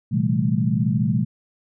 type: tone cluster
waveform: sine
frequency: 117.4 / 131.6 / 163.6 / 195.1 / 216.2 Hz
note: A#2 / C3 / E3 / G3 / A3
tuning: +13 / +10 / -13 / -8 / -30 cents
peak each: -24 dBFS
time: 0.11-1.25 s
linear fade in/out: 20 ms
effects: none